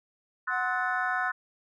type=chord; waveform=sine; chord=F# half-diminished seventh; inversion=second; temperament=equal with one note detuned; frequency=1046.5 / 1286.9 / 1480 / 1760 Hz; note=C6 / E6 / F#6 / A6; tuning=0 / -42 / 0 / 0 cents; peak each=-35 / -34 / -30 / -34 dBFS; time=0.47-1.32 s; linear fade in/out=10 ms
type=tone; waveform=triangle; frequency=740 Hz; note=F#5; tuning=in tune; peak=-30 dBFS; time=0.49-1.32 s; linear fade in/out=50 ms
effects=none